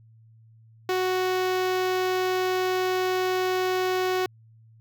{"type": "tone with notch filter", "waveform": "sawtooth", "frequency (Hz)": 370, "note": "F#4", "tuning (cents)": 0, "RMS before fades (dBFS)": -25, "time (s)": [0.89, 4.26], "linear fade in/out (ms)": 2, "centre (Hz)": 9300, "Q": 0.82, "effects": ["added 112 Hz sine -51 dBFS peak until 4.8 s"]}